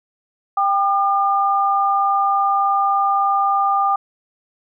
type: tone pair together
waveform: sine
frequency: 790.2 / 1206 Hz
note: G5 / D6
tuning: +14 / +46 cents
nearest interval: perfect fifth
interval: 732 cents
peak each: -17 dBFS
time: 0.57-3.96 s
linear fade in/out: 5 ms
effects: none